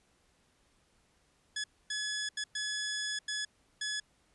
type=tone bursts at uneven times; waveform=15% pulse; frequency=1698 Hz; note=G#6; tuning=38 cents sharp; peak=-27 dBFS; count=6; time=1.56-1.64 / 1.9-2.29 / 2.37-2.44 / 2.55-3.19 / 3.28-3.45 / 3.81-4 s; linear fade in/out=5 ms; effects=pink hiss -70 dBFS RMS until 4.34 s + resampled to 24000 Hz